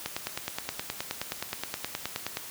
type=click train; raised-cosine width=0.2 ms; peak=-13 dBFS; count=23; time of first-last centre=0.06-2.371 s; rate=9.52 Hz; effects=white hiss -42 dBFS RMS until 2.5 s + high-pass 60 Hz 12 dB/octave